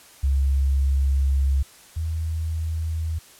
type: tone pair in turn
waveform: sine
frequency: 68.3 / 80.48 Hz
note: C#2 / E2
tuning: -25 / -41 cents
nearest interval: minor third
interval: 284 cents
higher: second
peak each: -17 / -23 dBFS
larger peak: first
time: 0.23-1.63 / 1.96-3.19 s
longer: first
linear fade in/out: 10 ms
effects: white hiss -49 dBFS RMS until 3.39 s + low-pass 12000 Hz 12 dB/octave